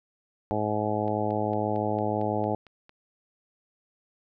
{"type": "harmonic tone", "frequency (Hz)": 106.1, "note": "G#2", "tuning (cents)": 38, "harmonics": [1, 2, 3, 4, 5, 6, 7, 8], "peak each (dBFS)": [-33, -33, -33, -33, -33, -33, -33, -33], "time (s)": [0.51, 2.55], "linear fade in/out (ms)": 0}
{"type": "click train", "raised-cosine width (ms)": 0.3, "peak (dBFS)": -34, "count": 9, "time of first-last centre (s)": [1.08, 2.894], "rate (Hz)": 4.41}
{"effects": []}